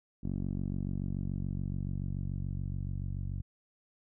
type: tone with low-pass filter sweep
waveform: 10% pulse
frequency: 47 Hz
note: F#1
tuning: 28 cents sharp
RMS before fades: -35 dBFS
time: 0.23-3.42 s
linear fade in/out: 10 ms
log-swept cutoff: 250 to 110 Hz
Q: 1.1
effects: none